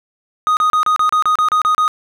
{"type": "tone bursts", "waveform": "triangle", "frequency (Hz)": 1244.5, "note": "D#6", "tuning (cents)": 0, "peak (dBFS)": -9, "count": 11, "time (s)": [0.47, 1.879], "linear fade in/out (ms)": 0, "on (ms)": 99, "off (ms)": 32, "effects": []}